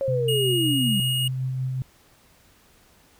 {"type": "linear sweep", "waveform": "sine", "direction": "down", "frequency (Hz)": [554.4, 187], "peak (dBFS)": -22, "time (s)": [0.01, 1], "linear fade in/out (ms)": 0}
{"type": "tone with tremolo", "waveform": "sine", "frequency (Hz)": 129.9, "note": "C3", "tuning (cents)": -12, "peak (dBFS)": -23, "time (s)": [0.08, 1.82], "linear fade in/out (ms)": 0, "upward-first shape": "sine", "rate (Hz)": 5.3, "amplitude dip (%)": 25}
{"type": "tone", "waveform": "square", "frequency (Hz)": 2869, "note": "F7", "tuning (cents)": 46, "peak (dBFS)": -24, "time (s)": [0.28, 1.28], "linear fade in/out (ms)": 5}
{"effects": ["pink hiss -57 dBFS RMS until 3.19 s"]}